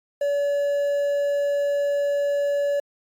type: tone with quantisation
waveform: triangle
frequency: 571 Hz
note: D5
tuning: 49 cents flat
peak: -18 dBFS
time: 0.21-2.8 s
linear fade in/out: 5 ms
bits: 8
effects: AAC 64 kbps